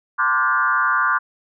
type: tone with frequency modulation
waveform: sine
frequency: 1302 Hz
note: E6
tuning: 22 cents flat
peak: -15 dBFS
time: 0.18-1.19 s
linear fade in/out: 20 ms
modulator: 132 Hz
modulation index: 2.2
effects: none